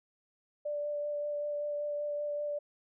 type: tone with vibrato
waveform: sine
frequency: 587.3 Hz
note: D5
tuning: in tune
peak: -32 dBFS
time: 0.65-2.59 s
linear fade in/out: 10 ms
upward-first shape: sine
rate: 5.2 Hz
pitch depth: 11 cents each way
effects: none